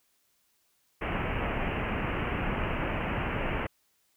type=low-pass noise; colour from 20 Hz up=pink; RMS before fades=-31 dBFS; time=1.01-3.67 s; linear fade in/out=10 ms; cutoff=2900 Hz; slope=96 dB/octave; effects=white hiss -71 dBFS RMS until 4.16 s